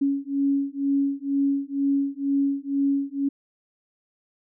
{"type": "beating tone pair", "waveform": "sine", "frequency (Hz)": [277.2, 279.3], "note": ["C#4", "C#4"], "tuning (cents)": [0, 13], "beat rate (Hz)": 2.1, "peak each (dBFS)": -24, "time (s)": [0.01, 3.29], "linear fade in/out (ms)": 10, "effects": []}